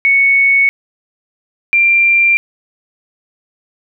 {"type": "tone pair in turn", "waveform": "sine", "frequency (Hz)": [2217, 2373], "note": ["C#7", "D7"], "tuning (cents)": [0, 17], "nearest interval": "minor second", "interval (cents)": 117, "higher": "second", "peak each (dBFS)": -7, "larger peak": "neither", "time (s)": [[0.05, 0.69], [1.73, 2.37]], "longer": "neither", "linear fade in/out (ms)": 0, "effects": []}